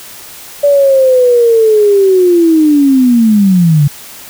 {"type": "linear sweep", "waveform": "sine", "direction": "down", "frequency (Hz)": [580, 138.59], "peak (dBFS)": -4, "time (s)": [0.63, 3.88], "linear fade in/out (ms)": 10, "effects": ["white hiss -31 dBFS RMS until 4.29 s"]}